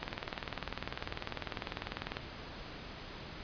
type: click train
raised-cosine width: 0.3 ms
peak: -20 dBFS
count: 44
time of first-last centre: 0.03-2.169 s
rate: 20.1 Hz
effects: pink hiss -46 dBFS RMS until 3.43 s + resampled to 11025 Hz